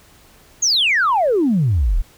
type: exponential sweep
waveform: sine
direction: down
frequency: 6790 to 32.53 Hz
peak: -12 dBFS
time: 0.62-2.02 s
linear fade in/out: 10 ms
effects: tanh soft clip ceiling -9 dBFS + pink hiss -49 dBFS RMS until 2.17 s